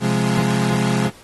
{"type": "chord", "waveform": "35% pulse", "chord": "F minor", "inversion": "second", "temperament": "equal", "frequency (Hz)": [130.81, 174.61, 207.7], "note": ["C3", "F3", "Ab3"], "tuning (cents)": [0, 0, 0], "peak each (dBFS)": [-19, -21, -18], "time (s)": [0, 1.11], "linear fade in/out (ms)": 50, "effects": ["pink hiss -46 dBFS RMS until 1.23 s", "AAC 32 kbps"]}